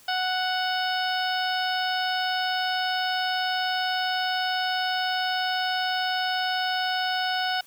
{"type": "harmonic tone", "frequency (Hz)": 740, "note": "F#5", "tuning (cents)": 0, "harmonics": [1, 2, 3, 4, 5, 6, 7], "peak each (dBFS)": [-27, -29, -39, -32, -36, -38, -35], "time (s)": [0.08, 7.61], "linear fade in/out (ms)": 5, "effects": ["white hiss -54 dBFS RMS until 7.66 s"]}